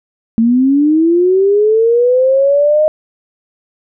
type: linear sweep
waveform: sine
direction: up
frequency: 222 to 622 Hz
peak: -7 dBFS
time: 0.38-2.88 s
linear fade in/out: 0 ms
effects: none